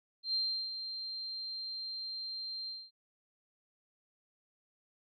sine tone with ADSR envelope, 4163 Hz, C8, 10 cents flat, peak -29 dBFS, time 0.23-2.91 s, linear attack 110 ms, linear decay 360 ms, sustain -9 dB, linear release 230 ms, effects none

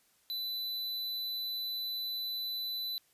square tone, 3995 Hz, B7, 19 cents sharp, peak -35 dBFS, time 0.3-2.98 s, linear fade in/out 0 ms, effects white hiss -69 dBFS RMS until 3.13 s + resampled to 32000 Hz

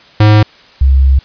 square / sine tone pair in turn, 106.3 / 66.96 Hz, G#2 / C2, +41 / +41 cents, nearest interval minor sixth, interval 800 cents, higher first, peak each -4 dBFS, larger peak neither, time 0.2-0.43 / 0.81-1.19 s, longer second, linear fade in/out 5 ms, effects white hiss -41 dBFS RMS until 1.24 s + resampled to 11025 Hz

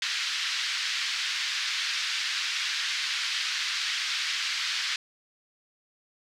white band-pass noise, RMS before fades -30 dBFS, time 0.02-4.96 s, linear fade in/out 2 ms, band 1500 to 4900 Hz, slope 24 dB/octave, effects none

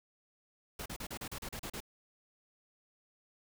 pink noise bursts, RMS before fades -42 dBFS, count 10, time 0.79-1.804 s, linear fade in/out 5 ms, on 69 ms, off 36 ms, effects none

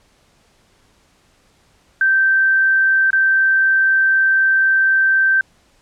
sine tone with dropouts, 1559 Hz, G6, 10 cents flat, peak -11 dBFS, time 2.01-5.41 s, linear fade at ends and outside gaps 2 ms, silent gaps 3.105-3.13 s, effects pink hiss -56 dBFS RMS until 5.81 s + low-pass 9000 Hz 12 dB/octave

